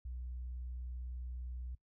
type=tone with vibrato; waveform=sine; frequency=61.74 Hz; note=B1; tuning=in tune; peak=-39 dBFS; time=0.05-1.75 s; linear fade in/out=5 ms; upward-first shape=sine; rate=20 Hz; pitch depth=38 cents each way; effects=noise-tail reverb RT60 0.1 s tail -21 dB re dry + tanh soft clip ceiling -37 dBFS